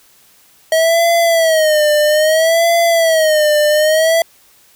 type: tone with vibrato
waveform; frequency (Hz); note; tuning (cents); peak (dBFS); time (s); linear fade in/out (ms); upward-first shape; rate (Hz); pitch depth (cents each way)
square; 637; D#5; +41; -10; 0.72-4.22; 2; sine; 0.61; 110
effects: white hiss -49 dBFS RMS until 4.75 s